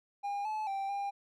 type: tone with pitch steps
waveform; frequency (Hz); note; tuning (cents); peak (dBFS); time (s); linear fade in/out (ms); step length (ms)
triangle; 808 / 862 / 784 / 801; G#5 / A5 / G5 / G5; -48 / -36 / 0 / +37; -31; 0.23-1.11; 20; 220
effects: none